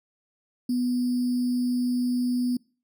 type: tone with sample-and-hold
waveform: sine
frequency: 247 Hz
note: B3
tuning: in tune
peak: -22 dBFS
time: 0.69-2.57 s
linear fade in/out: 5 ms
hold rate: 4900 Hz
effects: noise-tail reverb RT60 0.4 s tail -25 dB re dry